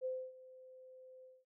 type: tone with ADSR envelope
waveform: sine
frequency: 515 Hz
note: C5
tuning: 28 cents flat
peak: -35 dBFS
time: 0.01-1.45 s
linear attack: 41 ms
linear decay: 270 ms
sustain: -19 dB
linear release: 210 ms
effects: none